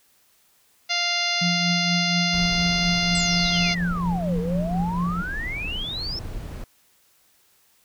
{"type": "harmonic tone", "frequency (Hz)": 698, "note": "F5", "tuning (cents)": -1, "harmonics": [1, 2, 3, 4, 5, 6, 7, 8, 9], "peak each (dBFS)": [-31, -33, -27, -29, -30, -29, -28, -37, -36], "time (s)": [0.89, 3.75], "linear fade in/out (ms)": 20}
{"type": "tone with tremolo", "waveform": "sine", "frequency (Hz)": 174.61, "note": "F3", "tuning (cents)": 0, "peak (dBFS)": -20, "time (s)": [1.41, 5.22], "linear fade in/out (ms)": 10, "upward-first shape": "triangle", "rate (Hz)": 4.2, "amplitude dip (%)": 55}
{"type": "noise", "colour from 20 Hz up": "brown", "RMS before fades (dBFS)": -33, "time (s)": [2.33, 6.64], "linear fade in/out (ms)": 2}
{"type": "exponential two-way sweep", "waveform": "sine", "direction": "down then up", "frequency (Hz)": [8180, 447.8, 5400], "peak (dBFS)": -28, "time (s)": [3.15, 6.19], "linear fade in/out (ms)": 2, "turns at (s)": 4.39}
{"effects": ["white hiss -61 dBFS RMS until 7.84 s"]}